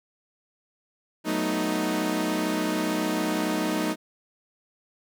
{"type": "chord", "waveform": "sawtooth", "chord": "B dominant seventh", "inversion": "second", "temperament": "equal", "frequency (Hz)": [185, 220, 246.9, 311.1], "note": ["F#3", "A3", "B3", "D#4"], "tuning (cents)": [0, 0, 0, 0], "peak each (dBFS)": [-28, -27, -29, -23], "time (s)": [1.24, 3.96], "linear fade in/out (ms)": 50, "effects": []}